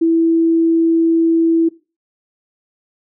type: tone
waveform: sine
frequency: 329.6 Hz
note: E4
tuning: in tune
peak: -10 dBFS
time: 0.01-1.69 s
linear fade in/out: 10 ms
effects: noise-tail reverb RT60 0.3 s tail -20 dB re dry